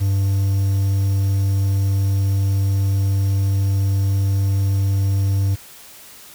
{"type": "tone with quantisation", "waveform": "triangle", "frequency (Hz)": 98, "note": "G2", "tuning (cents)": 0, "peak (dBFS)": -13, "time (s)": [0, 5.56], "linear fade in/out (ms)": 20, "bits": 7, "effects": ["white hiss -42 dBFS RMS until 6.34 s"]}